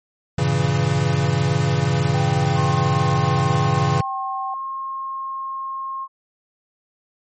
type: chord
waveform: square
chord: G diminished seventh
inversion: none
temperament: equal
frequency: 98 / 116.54 / 138.59 / 164.81 Hz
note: G2 / Bb2 / Db3 / Fb3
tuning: 0 / 0 / 0 / 0 cents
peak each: -26 / -25 / -20 / -24 dBFS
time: 0.38-4.01 s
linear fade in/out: 5 ms
type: tone with pitch glide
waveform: sine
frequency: 784 to 773.7 Hz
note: G5 to G5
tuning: 0 to -23 cents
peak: -26 dBFS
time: 2.14-4.54 s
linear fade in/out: 2 ms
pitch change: -23 cents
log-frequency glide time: 4.06-4.15 s
type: tone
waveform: sine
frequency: 1072 Hz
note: C6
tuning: 42 cents sharp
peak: -25 dBFS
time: 2.54-6.08 s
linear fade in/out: 50 ms
effects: MP3 32 kbps